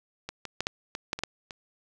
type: clicks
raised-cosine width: 0.2 ms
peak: -18 / -19 / -11 / -10 / -16 / -10 / -18 / -10 / -22 dBFS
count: 9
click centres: 0.29 / 0.453 / 0.606 / 0.669 / 0.951 / 1.131 / 1.19 / 1.236 / 1.508 s
effects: none